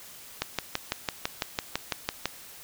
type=click train; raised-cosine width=0.2 ms; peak=-9 dBFS; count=12; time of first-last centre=0.42-2.256 s; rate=5.99 Hz; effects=white hiss -47 dBFS RMS until 2.63 s